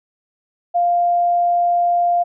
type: tone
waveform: sine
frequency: 698.5 Hz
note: F5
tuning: in tune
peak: -13 dBFS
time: 0.74-2.24 s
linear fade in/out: 20 ms
effects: none